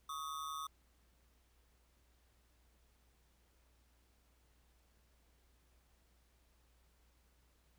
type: ring-modulated tone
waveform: square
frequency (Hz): 1187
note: D6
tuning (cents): +18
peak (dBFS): -39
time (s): 0.09-0.67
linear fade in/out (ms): 5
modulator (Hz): 75.1
effects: added 60 Hz sine -70 dBFS peak until 7.78 s + pink hiss -75 dBFS RMS until 7.78 s